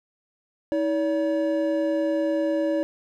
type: tone pair together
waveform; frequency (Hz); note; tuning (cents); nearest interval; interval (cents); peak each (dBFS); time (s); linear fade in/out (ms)
triangle; 319.9 / 570; D#4 / C#5; +48 / +48; minor seventh; 1000; -22; 0.72-2.83; 0
effects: none